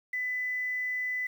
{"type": "tone with quantisation", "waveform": "sine", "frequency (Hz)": 2000, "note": "B6", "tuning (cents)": 21, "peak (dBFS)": -29, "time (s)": [0.13, 1.27], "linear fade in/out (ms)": 5, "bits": 9, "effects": []}